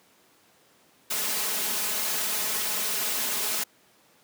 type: noise with comb filter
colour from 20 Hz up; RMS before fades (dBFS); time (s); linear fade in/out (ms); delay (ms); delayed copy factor
white; -28; 1.1-3.64; 10; 4.7; +0.8
effects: pink hiss -60 dBFS RMS until 4.23 s + high-pass 200 Hz 12 dB/octave